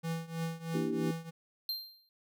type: tone with tremolo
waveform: square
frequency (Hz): 164.6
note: E3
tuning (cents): -2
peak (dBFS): -32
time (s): 0.03-1.31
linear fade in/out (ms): 20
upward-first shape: triangle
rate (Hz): 3.1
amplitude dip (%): 90
type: chord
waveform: sine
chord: E half-diminished seventh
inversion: second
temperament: equal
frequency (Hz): 233.1 / 293.7 / 329.6 / 392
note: Bb3 / D4 / E4 / G4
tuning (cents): 0 / 0 / 0 / 0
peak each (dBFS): -36 / -37 / -37 / -36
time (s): 0.74-1.11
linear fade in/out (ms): 5
type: tone with exponential decay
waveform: square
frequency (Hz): 4167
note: C8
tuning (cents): -8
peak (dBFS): -31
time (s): 1.69-2.09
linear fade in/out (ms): 1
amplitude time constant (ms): 85
effects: none